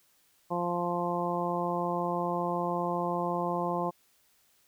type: harmonic tone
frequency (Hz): 174.61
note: F3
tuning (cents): 0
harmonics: 1 / 2 / 3 / 4 / 5 / 6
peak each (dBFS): -35 / -35 / -35 / -35 / -35 / -35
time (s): 0.5-3.91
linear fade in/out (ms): 20
effects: white hiss -67 dBFS RMS until 4.67 s